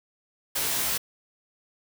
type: noise with comb filter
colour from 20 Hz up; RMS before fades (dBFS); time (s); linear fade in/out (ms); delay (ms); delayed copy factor
white; -27; 0.55-0.98; 10; 15; +0.65
effects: none